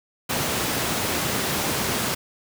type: high-pass noise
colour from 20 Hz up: pink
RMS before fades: -25 dBFS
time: 0.29-2.15 s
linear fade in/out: 10 ms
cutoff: 110 Hz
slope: 12 dB/octave
effects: none